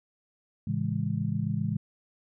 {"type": "chord", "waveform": "sine", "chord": "A major seventh", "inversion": "none", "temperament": "just", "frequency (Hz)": [110, 137.5, 165, 206.2], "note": ["A2", "C#3", "E3", "G#3"], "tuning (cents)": [0, -14, 2, -12], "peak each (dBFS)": -32, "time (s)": [0.67, 1.77], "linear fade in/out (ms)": 5, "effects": []}